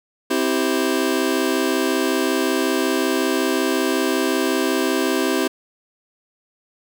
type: chord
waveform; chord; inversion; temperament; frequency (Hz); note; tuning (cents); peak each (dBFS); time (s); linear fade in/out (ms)
sawtooth; C major; none; just; 261.6 / 327 / 392.4; C4 / E4 / G4; 0 / -14 / +2; -18; 0.3-5.48; 10
effects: none